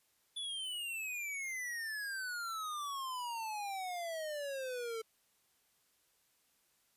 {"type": "exponential sweep", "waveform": "square", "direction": "down", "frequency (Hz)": [3478, 441.5], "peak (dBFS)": -39, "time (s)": [0.36, 5.02], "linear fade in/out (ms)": 10, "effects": ["white hiss -74 dBFS RMS until 6.96 s", "resampled to 32000 Hz"]}